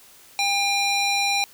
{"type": "tone with band-pass filter", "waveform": "square", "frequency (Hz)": 801, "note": "G5", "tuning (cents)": 37, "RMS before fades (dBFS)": -22, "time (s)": [0.39, 1.44], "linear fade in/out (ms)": 0, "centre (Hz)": 3900, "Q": 1, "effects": ["white hiss -50 dBFS RMS until 1.53 s"]}